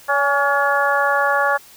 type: harmonic tone with a mistuned harmonic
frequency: 283.2 Hz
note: C#4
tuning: 37 cents sharp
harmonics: 2 / 3 / 4 / 5 / 6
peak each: -21 / -21 / -21 / -21 / -21 dBFS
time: 0.08-1.58 s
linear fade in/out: 20 ms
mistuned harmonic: 3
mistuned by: -33 cents
effects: white hiss -45 dBFS RMS until 1.76 s